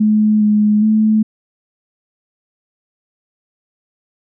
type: tone with pitch steps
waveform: sine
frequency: 213.5 / 210.5 / 216.6 Hz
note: G#3 / G#3 / A3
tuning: +48 / +24 / -27 cents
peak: -9 dBFS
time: 0-1.23 s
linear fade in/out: 10 ms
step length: 410 ms
effects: none